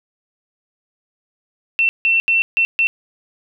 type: tone bursts at uneven times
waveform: sine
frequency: 2696 Hz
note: E7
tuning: 38 cents sharp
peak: -12 dBFS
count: 5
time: 1.79-1.89 / 2.05-2.2 / 2.28-2.42 / 2.57-2.65 / 2.79-2.87 s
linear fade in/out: 0 ms
effects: none